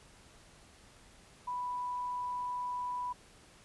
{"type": "tone", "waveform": "sine", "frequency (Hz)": 987.8, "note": "B5", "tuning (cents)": 0, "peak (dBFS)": -34, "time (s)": [1.47, 3.13], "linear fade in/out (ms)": 10, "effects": ["pink hiss -59 dBFS RMS until 3.64 s", "resampled to 24000 Hz"]}